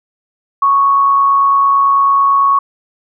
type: tone with amplitude modulation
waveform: sine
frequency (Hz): 1108.7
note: C#6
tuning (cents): 0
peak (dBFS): -6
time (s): 0.62-2.59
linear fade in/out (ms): 5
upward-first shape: sine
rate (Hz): 129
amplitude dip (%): 30
effects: none